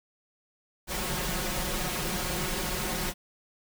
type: noise with comb filter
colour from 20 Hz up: pink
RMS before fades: -31 dBFS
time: 0.87-3.14 s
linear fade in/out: 50 ms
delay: 5.5 ms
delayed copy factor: +0.95
effects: none